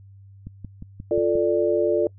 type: click train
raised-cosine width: 5 ms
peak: -23 dBFS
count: 6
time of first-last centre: 0.47-1.355 s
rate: 5.65 Hz
type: chord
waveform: sine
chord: D minor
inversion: first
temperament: equal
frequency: 349.2 / 440 / 587.3 Hz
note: F4 / A4 / D5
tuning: 0 / 0 / 0 cents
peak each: -22 dBFS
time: 1.11-2.07 s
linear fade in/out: 2 ms
effects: noise-tail reverb RT60 0.1 s tail -25 dB re dry + added 98 Hz sine -44 dBFS peak until 2.18 s